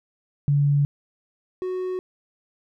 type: tone pair in turn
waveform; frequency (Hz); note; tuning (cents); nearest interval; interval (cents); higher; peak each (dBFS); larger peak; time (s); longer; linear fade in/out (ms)
sine / triangle; 143.3 / 368.9; D3 / F#4; -42 / -5; octave + major third; 1637; second; -16 / -23; first; 0.48-0.85 / 1.62-1.99; neither; 0
effects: none

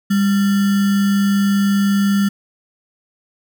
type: tone with sample-and-hold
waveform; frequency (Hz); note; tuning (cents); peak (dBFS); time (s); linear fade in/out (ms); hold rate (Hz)
sine; 199.7; G3; +32; -12; 0.1-2.29; 10; 1575
effects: none

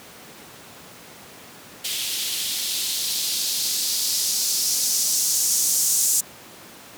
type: noise with band-pass filter sweep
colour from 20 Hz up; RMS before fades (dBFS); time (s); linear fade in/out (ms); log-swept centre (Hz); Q
violet; -23; 1.84-6.21; 10; 3100 to 7000; 2.1
effects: pink hiss -43 dBFS RMS until 6.97 s + high-pass 150 Hz 12 dB/octave

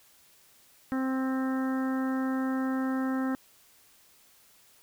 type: harmonic tone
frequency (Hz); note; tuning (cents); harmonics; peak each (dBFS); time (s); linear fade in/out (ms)
262.5; C4; +6; 1 / 2 / 3 / 4 / 5 / 6 / 7; -27 / -39 / -41 / -43 / -41 / -43 / -45; 0.92-3.35; 0
effects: white hiss -60 dBFS RMS until 4.82 s

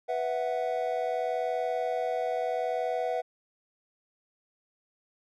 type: chord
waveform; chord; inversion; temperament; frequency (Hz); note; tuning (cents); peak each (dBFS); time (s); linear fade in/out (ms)
triangle; B suspended fourth; none; equal; 493.9 / 659.3 / 740; B4 / E5 / F#5; 0 / 0 / 0; -30; 0.08-3.22; 20
effects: none

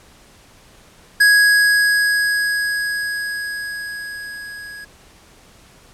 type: tone with level ramp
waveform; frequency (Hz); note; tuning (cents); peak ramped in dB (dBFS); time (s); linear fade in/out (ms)
square; 1661.2; G#6; 0; -9 to -33; 1.2-4.85; 10
effects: pink hiss -48 dBFS RMS until 5.93 s + low-pass 11000 Hz 12 dB/octave

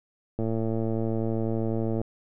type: click train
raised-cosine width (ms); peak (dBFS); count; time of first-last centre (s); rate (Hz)
2; -16; 183; 0.39-2.015; 112
effects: none

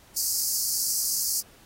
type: high-pass noise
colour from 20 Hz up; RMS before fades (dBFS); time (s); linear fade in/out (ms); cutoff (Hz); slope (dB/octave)
pink; -27; 0.16-1.41; 10; 4600; 96
effects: pink hiss -55 dBFS RMS until 1.65 s + AAC 48 kbps

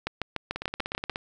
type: two click trains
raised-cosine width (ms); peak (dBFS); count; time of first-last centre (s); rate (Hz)
0.3; -12 / -16; 8 / 11; 0.07-1.096 / 0.56-1.159; 6.82 / 16.7
effects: none

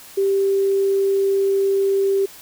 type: tone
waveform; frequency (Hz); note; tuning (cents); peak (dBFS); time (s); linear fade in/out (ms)
sine; 392; G4; 0; -15; 0.17-2.26; 10
effects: white hiss -42 dBFS RMS until 2.41 s

